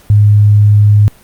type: tone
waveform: sine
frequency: 104 Hz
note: G#2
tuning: 3 cents sharp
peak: -3 dBFS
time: 0.1-1.08 s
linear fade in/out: 0 ms
effects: pink hiss -43 dBFS RMS until 1.23 s + Opus 48 kbps